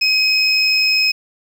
triangle tone pair together, 2525 / 5162 Hz, D#7 / E8, +25 / -37 cents, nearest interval octave, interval 1238 cents, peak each -14 / -14 dBFS, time 0.01-1.12 s, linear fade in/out 10 ms, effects 8-bit

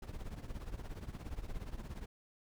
brown noise with tremolo, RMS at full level -40 dBFS, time 0.02-2.06 s, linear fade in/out 5 ms, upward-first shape triangle, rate 17 Hz, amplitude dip 85%, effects none

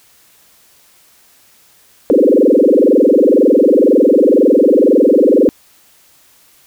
sine tone with frequency modulation, 398.1 Hz, G4, 27 cents sharp, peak -6 dBFS, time 2.1-5.49 s, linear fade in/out 0 ms, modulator 22 Hz, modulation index 6.3, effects white hiss -49 dBFS RMS until 6.66 s

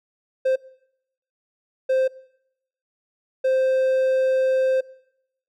triangle tone bursts at uneven times, 523 Hz, C5, 1 cent flat, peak -15 dBFS, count 3, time 0.45-0.56 / 1.89-2.08 / 3.44-4.81 s, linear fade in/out 10 ms, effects noise-tail reverb RT60 0.8 s tail -22 dB re dry

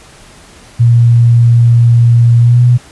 sine tone with pitch glide, 118.1 to 122.48 Hz, A#2 to B2, +23 to -14 cents, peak -3 dBFS, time 0.79-2.78 s, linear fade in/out 20 ms, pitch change +63 cents, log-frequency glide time 2.4-2.62 s, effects pink hiss -38 dBFS RMS until 2.91 s + resampled to 24000 Hz

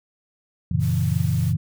sine chord, F# dominant seventh, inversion none, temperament equal, 92.5 / 116.54 / 138.59 / 164.81 Hz, F#2 / A#2 / C#3 / E3, 0 / 0 / 0 / 0 cents, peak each -24 dBFS, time 0.71-1.57 s, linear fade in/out 5 ms
white noise, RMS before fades -41 dBFS, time 0.79-1.54 s, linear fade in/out 50 ms
effects none

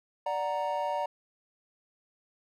triangle chord, D augmented, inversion none, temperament equal, 587.3 / 740 / 932.3 Hz, D5 / F#5 / A#5, 0 / 0 / 0 cents, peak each -31 / -33 / -30 dBFS, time 0.26-1.06 s, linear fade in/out 5 ms, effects none

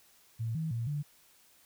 sine tone with pitch steps, 113.6 / 160.1 / 116.3 / 146.6 Hz, A#2 / D#3 / A#2 / D3, -44 / +50 / -4 / -3 cents, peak -31 dBFS, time 0.39-1.03 s, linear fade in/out 20 ms, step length 160 ms, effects white hiss -63 dBFS RMS until 1.65 s

